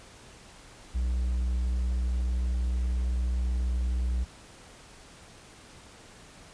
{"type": "tone", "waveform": "triangle", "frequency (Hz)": 61.6, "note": "B1", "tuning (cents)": -4, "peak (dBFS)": -23, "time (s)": [0.94, 4.25], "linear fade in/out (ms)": 20, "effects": ["pink hiss -51 dBFS RMS until 6.53 s", "resampled to 22050 Hz"]}